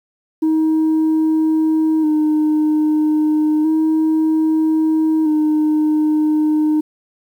sine tone with vibrato, 311.1 Hz, D#4, in tune, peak -10 dBFS, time 0.42-6.81 s, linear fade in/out 10 ms, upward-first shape square, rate 0.31 Hz, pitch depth 26 cents each way, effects tanh soft clip ceiling -11 dBFS + 8-bit

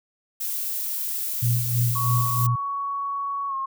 violet noise, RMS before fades -28 dBFS, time 0.4-2.47 s, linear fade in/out 10 ms
sine tone with tremolo, 120 Hz, B2, 49 cents flat, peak -18 dBFS, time 1.42-2.56 s, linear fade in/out 10 ms, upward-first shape sine, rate 3.1 Hz, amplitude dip 65%
sine tone with pitch glide, 1118 to 1076.2 Hz, C#6 to C6, +14 to +48 cents, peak -25 dBFS, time 1.95-3.66 s, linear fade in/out 10 ms, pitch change -66 cents, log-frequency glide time 3.48-3.55 s
effects none

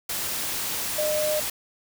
sine tone in noise, 609 Hz, D#5, 37 cents flat, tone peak -23 dBFS, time 0.98-1.4 s, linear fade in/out 5 ms, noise white, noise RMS -29 dBFS, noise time 0.09-1.5 s, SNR +3 dB, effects none

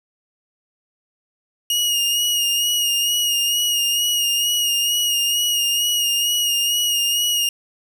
sawtooth tone with vibrato, 2866 Hz, F7, 44 cents sharp, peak -14 dBFS, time 1.7-7.49 s, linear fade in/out 2 ms, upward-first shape sine, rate 2.2 Hz, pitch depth 31 cents each way, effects none

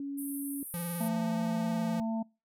sine tone, 280 Hz, C#4, 18 cents sharp, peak -34 dBFS, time 0-0.63 s, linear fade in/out 2 ms
pink band-pass noise, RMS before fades -43 dBFS, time 0.17-1.09 s, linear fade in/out 20 ms, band 9200 to 14000 Hz, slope 96 dB/octave
square tone with vibrato, 171.8 Hz, F3, 28 cents flat, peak -35 dBFS, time 0.74-2 s, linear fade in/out 0 ms, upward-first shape sine, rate 19 Hz, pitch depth 37 cents each way
harmonic tone, 224.1 Hz, A3, 32 cents sharp, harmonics 1 / 3 / 4, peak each -30 / -40 / -42 dBFS, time 1-2.23 s, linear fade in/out 10 ms
effects noise-tail reverb RT60 0.3 s tail -26 dB re dry

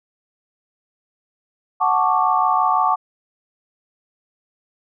sine chord, D major seventh, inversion first, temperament equal, 740 / 880 / 1108.7 / 1174.7 Hz, F#5 / A5 / C#6 / D6, 0 / 0 / 0 / 0 cents, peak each -20 dBFS, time 1.8-2.96 s, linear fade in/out 20 ms, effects none

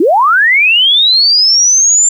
sine linear sweep, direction up, 285.9 to 7310 Hz, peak -5 dBFS, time 0-2.09 s, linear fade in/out 5 ms, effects 7-bit

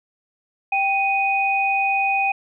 sine tone pair together, 784 / 2489 Hz, G5 / D#7, 0 / 0 cents, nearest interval octave + minor sixth, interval 2000 cents, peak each -20 dBFS, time 0.72-2.32 s, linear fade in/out 5 ms, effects none

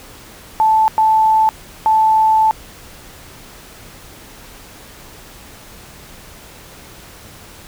sine tone bursts at uneven times, 876 Hz, A5, 8 cents flat, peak -9 dBFS, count 3, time 0.6-0.88 / 0.98-1.49 / 1.86-2.51 s, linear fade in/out 0 ms, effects pink hiss -39 dBFS RMS until 7.67 s

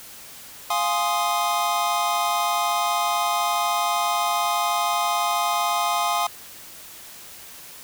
square chord, F minor seventh, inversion none, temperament equal, 698.5 / 830.6 / 1046.5 / 1244.5 Hz, F5 / Ab5 / C6 / Eb6, 0 / 0 / 0 / 0 cents, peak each -27 dBFS, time 0.7-6.27 s, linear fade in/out 5 ms, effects white hiss -42 dBFS RMS until 7.83 s

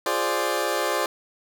20% pulse chord, D half-diminished seventh, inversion first, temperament equal, 349.2 / 415.3 / 523.3 / 587.3 Hz, F4 / Ab4 / C5 / D5, 0 / 0 / 0 / 0 cents, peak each -25 / -24 / -23 / -22 dBFS, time 0.06-1.06 s, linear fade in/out 2 ms, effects none

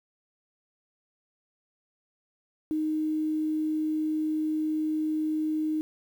sine tone with quantisation, 310.2 Hz, D#4, 5 cents flat, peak -25 dBFS, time 2.71-5.81 s, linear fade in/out 0 ms, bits 9, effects none

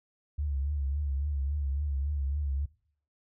sine tone with vibrato, 70.9 Hz, C#2, 40 cents sharp, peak -28 dBFS, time 0.38-2.66 s, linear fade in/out 10 ms, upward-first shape triangle, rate 3.6 Hz, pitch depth 100 cents each way, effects noise-tail reverb RT60 0.6 s tail -20 dB re dry

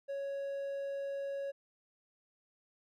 triangle tone, 555 Hz, C#5, 2 cents sharp, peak -34 dBFS, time 0.08-1.52 s, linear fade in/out 20 ms, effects none

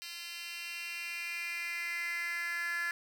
10% pulse tone with high-pass filter sweep, 343.2 Hz, F4, 30 cents flat, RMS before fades -38 dBFS, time 0.02-2.91 s, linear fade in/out 0 ms, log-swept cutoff 3300 to 1700 Hz, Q 5.4, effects none

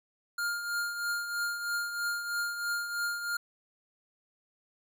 square tone with tremolo, 1408 Hz, F6, 14 cents sharp, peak -29 dBFS, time 0.38-3.37 s, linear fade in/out 5 ms, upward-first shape triangle, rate 3.1 Hz, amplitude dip 60%, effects none

